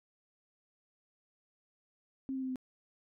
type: tone with pitch steps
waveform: sine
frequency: 266.6 / 263.4 / 260.2 / 257.1 Hz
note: C4 / C4 / C4 / C4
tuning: +33 / +12 / -9 / -30 cents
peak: -34 dBFS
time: 2.29-2.558 s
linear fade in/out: 0 ms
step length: 67 ms
effects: none